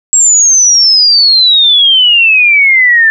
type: exponential sweep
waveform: sine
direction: down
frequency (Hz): 7670 to 1760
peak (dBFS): -3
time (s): 0.13-3.1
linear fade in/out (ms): 0
effects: none